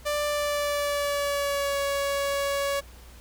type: tone with pitch glide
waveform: sawtooth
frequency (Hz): 590 to 560.8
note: D5 to C#5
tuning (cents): +8 to +20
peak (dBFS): -21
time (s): 0.05-2.81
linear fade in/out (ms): 20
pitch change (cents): -88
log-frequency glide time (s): 0.25-1.79
effects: added 60 Hz sine -46 dBFS peak until 3.2 s + pink hiss -52 dBFS RMS until 3.2 s